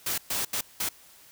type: noise bursts at uneven times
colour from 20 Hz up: white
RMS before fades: -29 dBFS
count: 4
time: 0.06-0.18 / 0.3-0.45 / 0.53-0.61 / 0.8-0.89 s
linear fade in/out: 5 ms
effects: white hiss -54 dBFS RMS until 1.31 s